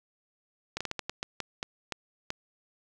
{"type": "slowing click train", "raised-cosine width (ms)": 0.2, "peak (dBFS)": -15, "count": 11, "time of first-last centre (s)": [0.77, 2.304], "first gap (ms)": 36, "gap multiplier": 1.3, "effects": []}